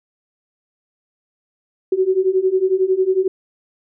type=beating tone pair; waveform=sine; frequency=370 / 381 Hz; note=F#4 / G4; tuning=0 / -49 cents; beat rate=11 Hz; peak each=-18 / -16 dBFS; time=1.92-3.28 s; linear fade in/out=5 ms; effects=none